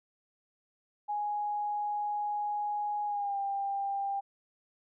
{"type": "tone with pitch glide", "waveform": "sine", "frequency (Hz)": [830.6, 794.5], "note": ["G#5", "G5"], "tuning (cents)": [0, 23], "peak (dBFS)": -30, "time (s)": [1.08, 4.21], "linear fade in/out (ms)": 20, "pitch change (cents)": -77, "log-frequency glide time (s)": [3.06, 3.38], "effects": []}